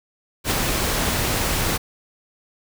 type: noise with ADSR envelope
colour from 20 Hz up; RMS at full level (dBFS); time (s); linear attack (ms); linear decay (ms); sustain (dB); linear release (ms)
pink; -19; 0.44-1.78; 68; 11; -3; 19
effects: none